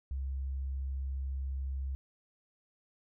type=tone; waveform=sine; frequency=67.1 Hz; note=C2; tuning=44 cents sharp; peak=-33 dBFS; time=0.11-1.95 s; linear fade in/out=0 ms; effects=none